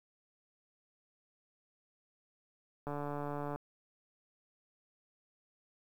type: click train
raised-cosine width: 1 ms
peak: -26 dBFS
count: 101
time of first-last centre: 2.87-3.56 s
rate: 145 Hz
effects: 10-bit